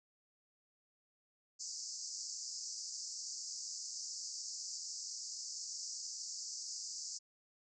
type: band-pass noise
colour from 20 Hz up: pink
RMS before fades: -45 dBFS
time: 1.59-7.19 s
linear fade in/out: 20 ms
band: 4700 to 7500 Hz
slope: 96 dB/octave
effects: none